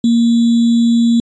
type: tone with sample-and-hold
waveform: sine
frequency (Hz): 233.1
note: A#3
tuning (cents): 0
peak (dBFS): -8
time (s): 0.04-1.2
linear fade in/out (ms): 2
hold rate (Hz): 3675
effects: resampled to 16000 Hz